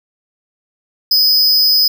square tone with amplitude modulation, 5030 Hz, D#8, 18 cents sharp, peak -6 dBFS, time 1.11-1.88 s, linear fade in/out 5 ms, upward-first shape sine, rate 269 Hz, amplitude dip 70%, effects none

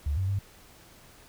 sine tone with pitch steps, 72.3 / 94.7 / 98.8 Hz, D2 / F#2 / G2, -27 / +41 / +14 cents, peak -25 dBFS, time 0.06-0.39 s, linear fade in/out 5 ms, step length 110 ms, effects pink hiss -54 dBFS RMS until 1.28 s

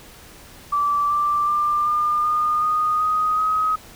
sine tone with pitch steps, 1162 / 1176.2 / 1190.5 / 1205.1 / 1219.8 / 1234.7 / 1249.7 / 1265 Hz, D6 / D6 / D6 / D6 / D#6 / D#6 / D#6 / D#6, -19 / +2 / +23 / +44 / -35 / -14 / +7 / +28 cents, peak -17 dBFS, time 0.72-3.76 s, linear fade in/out 10 ms, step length 380 ms, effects pink hiss -44 dBFS RMS until 3.95 s

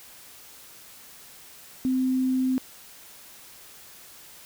sine tone, 258.6 Hz, C4, 20 cents flat, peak -21 dBFS, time 1.85-2.58 s, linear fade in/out 0 ms, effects white hiss -48 dBFS RMS until 4.45 s

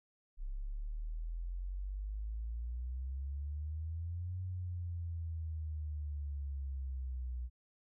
sine exponential two-way sweep, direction up then down, 32.7 to 92.5 to 60.5 Hz, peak -37 dBFS, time 0.37-7.5 s, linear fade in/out 50 ms, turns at 4.42 s, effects none

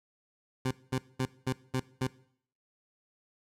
20% pulse tone bursts, 129.7 Hz, C3, 15 cents flat, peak -23 dBFS, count 6, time 0.65-2.072 s, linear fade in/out 5 ms, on 62 ms, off 210 ms, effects noise-tail reverb RT60 0.6 s tail -20 dB re dry + low-pass 11000 Hz 12 dB/octave

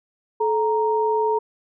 sine tone pair together, 433.2 / 932.3 Hz, A4 / A#5, -27 / 0 cents, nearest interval octave + minor second, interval 1327 cents, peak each -20 / -21 dBFS, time 0.4-1.39 s, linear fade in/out 10 ms, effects none

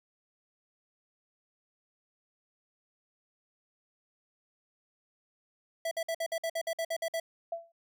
square tone bursts, 659.3 Hz, E5, in tune, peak -31 dBFS, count 12, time 5.85-7.2 s, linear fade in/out 5 ms, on 63 ms, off 54 ms
sine tone with exponential decay, 672 Hz, E5, 33 cents sharp, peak -29 dBFS, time 7.52-7.72 s, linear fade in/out 5 ms, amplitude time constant 42 ms
effects none

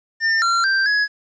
square tone with pitch steps, 1802 / 1371 / 1570 / 1677 Hz, A6 / F6 / G6 / G#6, +41 / -32 / +2 / +16 cents, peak -16 dBFS, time 0.2-1.08 s, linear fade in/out 50 ms, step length 220 ms, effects resampled to 16000 Hz + 9-bit

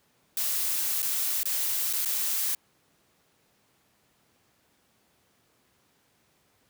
blue noise with dropouts, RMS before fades -28 dBFS, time 0.37-2.55 s, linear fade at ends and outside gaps 2 ms, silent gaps 1.021-1.027 / 1.432-1.455 / 1.929-1.933 / 2.05-2.057 s, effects pink hiss -67 dBFS RMS until 6.69 s + high-pass 100 Hz 12 dB/octave

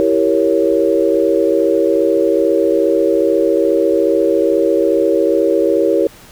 sine chord, E diminished seventh, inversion none, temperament equal, 329.6 / 392 / 466.2 / 554.4 Hz, E4 / G4 / Bb4 / Db5, 0 / 0 / 0 / 0 cents, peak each -16 dBFS, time 0-6.07 s, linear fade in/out 0 ms, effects pink hiss -41 dBFS RMS until 6.31 s

